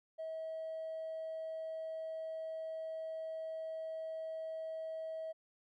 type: tone with hard clipping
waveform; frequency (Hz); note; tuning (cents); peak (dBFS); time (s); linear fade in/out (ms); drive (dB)
sine; 642; E5; -46; -40; 0.18-5.33; 20; 1
effects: none